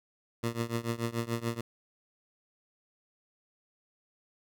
15% pulse tone with tremolo, 116.54 Hz, A#2, in tune, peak -21 dBFS, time 0.43-1.61 s, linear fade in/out 5 ms, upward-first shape triangle, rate 6.9 Hz, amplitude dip 95%, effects none

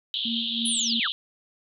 pink band-pass noise, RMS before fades -29 dBFS, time 0.14-1.12 s, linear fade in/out 0 ms, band 3000 to 3900 Hz, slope 96 dB/octave
sine tone with tremolo, 230.8 Hz, A#3, 17 cents flat, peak -27 dBFS, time 0.25-1 s, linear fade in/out 5 ms, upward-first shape triangle, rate 3.2 Hz, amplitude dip 80%
sine linear sweep, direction down, 10430 to 1024 Hz, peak -25 dBFS, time 0.65-1.08 s, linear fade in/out 10 ms
effects none

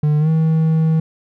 triangle tone with pitch glide, 150 to 159.84 Hz, D3 to D#3, +37 to +47 cents, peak -10 dBFS, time 0.03-1 s, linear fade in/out 5 ms, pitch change +110 cents, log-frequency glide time 0.19-0.29 s, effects none

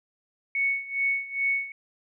sine tone with tremolo, 2217 Hz, C#7, in tune, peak -21 dBFS, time 0.55-1.72 s, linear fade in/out 2 ms, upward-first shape sine, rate 2.4 Hz, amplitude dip 85%, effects none

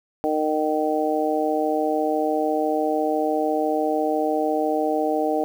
harmonic tone, 154 Hz, D#3, 17 cents flat, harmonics 2 / 3 / 4 / 5, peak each -25 / -25 / -25 / -25 dBFS, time 0.24-5.44 s, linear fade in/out 0 ms, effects 8-bit

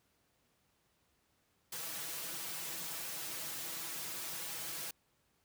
white noise with comb filter, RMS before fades -42 dBFS, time 1.72-4.91 s, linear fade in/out 5 ms, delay 6.1 ms, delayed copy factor +1, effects pink hiss -75 dBFS RMS until 5.44 s + high-pass 60 Hz 12 dB/octave

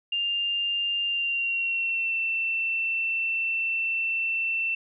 sine tone with pitch glide, 2800 to 2684 Hz, F7 to E7, +4 to +31 cents, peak -24 dBFS, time 0.12-4.75 s, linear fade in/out 5 ms, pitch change -73 cents, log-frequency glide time 1.05-2.18 s, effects none

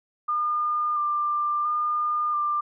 sine tone with vibrato, 1200 Hz, D6, 37 cents sharp, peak -22 dBFS, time 0.28-2.61 s, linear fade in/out 10 ms, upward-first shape square, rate 0.73 Hz, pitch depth 16 cents each way, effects none

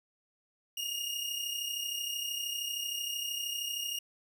sawtooth tone pair together, 2840 / 2873 Hz, F7 / F7, +28 / +48 cents, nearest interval unison, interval 20 cents, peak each -32 / -36 dBFS, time 0.77-3.99 s, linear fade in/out 5 ms, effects none

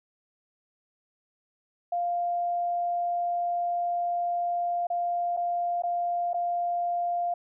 sine tone with dropouts, 698.5 Hz, F5, in tune, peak -25 dBFS, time 1.92-7.34 s, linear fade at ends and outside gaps 5 ms, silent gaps 4.87-4.901 / 5.367-5.372 / 5.822-5.835 / 6.333-6.342 s, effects none

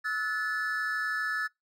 triangle tone cluster, 1299 / 1466 / 1734 Hz, E6 / F#6 / A6, -26 / -16 / -26 cents, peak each -34 / -35 / -28 dBFS, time 0.04-1.48 s, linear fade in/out 20 ms, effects noise-tail reverb RT60 0.2 s tail -24 dB re dry

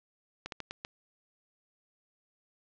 slowing click train, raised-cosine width 0.2 ms, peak -20 dBFS, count 5, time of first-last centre 0.46-0.849 s, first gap 62 ms, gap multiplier 1.31, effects low-pass 5000 Hz 12 dB/octave

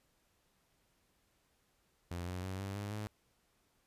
sawtooth tone with pitch steps, 87.31 / 90.76 / 94.34 / 98.06 / 101.93 / 105.95 Hz, F2 / F#2 / F#2 / G2 / G#2 / G#2, 0 / -33 / +34 / +1 / -32 / +35 cents, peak -35 dBFS, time 2.11-3.07 s, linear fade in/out 0 ms, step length 160 ms, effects pink hiss -75 dBFS RMS until 3.86 s + resampled to 32000 Hz

